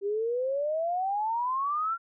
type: exponential sweep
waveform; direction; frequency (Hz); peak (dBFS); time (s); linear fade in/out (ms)
sine; up; 392 to 1388; -26; 0.01-1.98; 50
effects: none